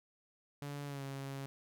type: tone with pitch glide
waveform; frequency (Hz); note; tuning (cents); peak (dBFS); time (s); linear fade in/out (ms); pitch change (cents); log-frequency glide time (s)
sawtooth; 143.3 to 137.07; D3 to C#3; -42 to -19; -37; 0.62-1.46; 0; -77; 0.86-1.03
effects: none